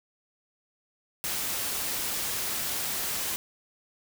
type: noise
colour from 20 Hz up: white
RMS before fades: -31 dBFS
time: 1.24-3.36 s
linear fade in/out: 0 ms
effects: none